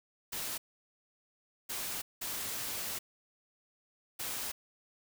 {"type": "noise bursts at uneven times", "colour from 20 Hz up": "white", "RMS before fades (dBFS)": -38, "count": 4, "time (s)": [[0.32, 0.58], [1.69, 2.02], [2.21, 2.99], [4.19, 4.52]], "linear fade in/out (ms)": 10, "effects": []}